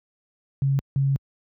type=tone pair in turn; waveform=sine; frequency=137.3 / 137.3 Hz; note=C#3 / C#3; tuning=-16 / -16 cents; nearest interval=unison; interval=0 cents; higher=neither; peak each=-18 dBFS; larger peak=neither; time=0.62-0.79 / 0.96-1.16 s; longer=second; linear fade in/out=0 ms; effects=high-pass 60 Hz 12 dB/octave